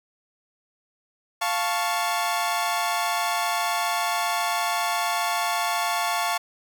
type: chord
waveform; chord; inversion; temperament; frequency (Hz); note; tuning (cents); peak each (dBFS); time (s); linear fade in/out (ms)
sawtooth; F augmented; none; equal; 698.5 / 880 / 1108.7; F5 / A5 / C#6; 0 / 0 / 0; -23 / -24 / -24; 1.41-6.38; 10
effects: none